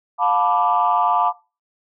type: chord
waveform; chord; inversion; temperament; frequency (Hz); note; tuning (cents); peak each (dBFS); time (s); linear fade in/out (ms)
sine; B half-diminished seventh; second; equal with one note detuned; 710.7 / 880 / 987.8 / 1174.7; F5 / A5 / B5 / D6; +30 / 0 / 0 / 0; -20; 0.18-1.33; 50
effects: noise-tail reverb RT60 0.3 s tail -20 dB re dry + tanh soft clip ceiling -6 dBFS